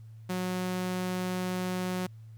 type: tone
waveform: sawtooth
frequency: 182.9 Hz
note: F#3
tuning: 20 cents flat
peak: -26 dBFS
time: 0.29-2.07 s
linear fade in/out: 10 ms
effects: added 111 Hz sine -45 dBFS peak until 2.37 s + pink hiss -70 dBFS RMS until 2.37 s